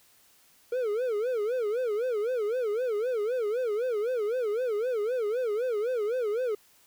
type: tone with vibrato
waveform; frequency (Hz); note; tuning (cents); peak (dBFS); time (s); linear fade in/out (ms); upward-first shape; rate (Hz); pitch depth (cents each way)
triangle; 460; A#4; -23; -24; 0.72-6.55; 5; sine; 3.9; 200
effects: white hiss -61 dBFS RMS until 6.86 s